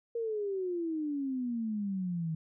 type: exponential sweep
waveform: sine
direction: down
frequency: 471.3 to 157.2 Hz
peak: -31 dBFS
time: 0.15-2.35 s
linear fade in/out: 5 ms
effects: none